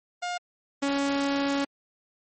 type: tone pair in turn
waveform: sawtooth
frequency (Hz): 710 / 279.5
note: F5 / C#4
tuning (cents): +28 / +14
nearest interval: octave + major third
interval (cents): 1614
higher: first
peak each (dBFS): -25 / -20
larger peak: second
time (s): 0.22-0.38 / 0.82-1.65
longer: second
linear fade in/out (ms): 10
effects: MP3 32 kbps